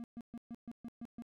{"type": "tone bursts", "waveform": "triangle", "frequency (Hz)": 234.8, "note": "A#3", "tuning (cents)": 13, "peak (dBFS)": -40, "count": 8, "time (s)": [0, 1.222], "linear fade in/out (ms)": 0, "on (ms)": 39, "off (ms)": 130, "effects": []}